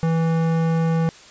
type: tone with tanh clipping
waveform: sine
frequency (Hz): 163.8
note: E3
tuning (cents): -11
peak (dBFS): -19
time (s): 0.03-1.09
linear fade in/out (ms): 0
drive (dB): 18
effects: white hiss -45 dBFS RMS until 1.3 s + resampled to 16000 Hz